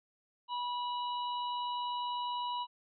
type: harmonic tone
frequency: 976 Hz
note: B5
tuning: 21 cents flat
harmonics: 1 / 3 / 4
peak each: -34 / -44 / -46 dBFS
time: 0.48-2.67 s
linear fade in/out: 50 ms
effects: none